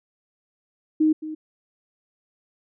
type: tone with echo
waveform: sine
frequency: 311.1 Hz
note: D#4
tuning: in tune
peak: -15 dBFS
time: 1-1.13 s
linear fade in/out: 10 ms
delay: 220 ms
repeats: 1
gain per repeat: -14 dB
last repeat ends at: 1.35 s
effects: none